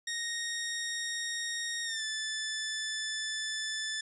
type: tone with pitch glide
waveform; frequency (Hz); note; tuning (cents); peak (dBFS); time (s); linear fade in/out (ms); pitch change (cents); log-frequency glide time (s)
15% pulse; 1864.7 to 1749.9; A#6 to A6; 0 to -10; -27; 0.07-4.01; 5; -110; 1.84-2.03
effects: resampled to 24000 Hz